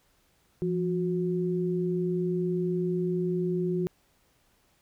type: tone pair together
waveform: sine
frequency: 171.8 / 363.8 Hz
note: F3 / F#4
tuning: -28 / -29 cents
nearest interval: octave + minor second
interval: 1299 cents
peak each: -28 dBFS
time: 0.62-3.87 s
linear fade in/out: 0 ms
effects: pink hiss -67 dBFS RMS until 4.81 s